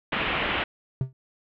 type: low-pass noise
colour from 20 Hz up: white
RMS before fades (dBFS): -27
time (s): 0.12-0.64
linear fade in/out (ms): 5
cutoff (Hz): 3100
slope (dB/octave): 48
type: tone with exponential decay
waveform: triangle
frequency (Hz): 130.81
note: C3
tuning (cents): 0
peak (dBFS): -17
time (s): 1.01-1.13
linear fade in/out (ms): 2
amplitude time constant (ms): 26
effects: none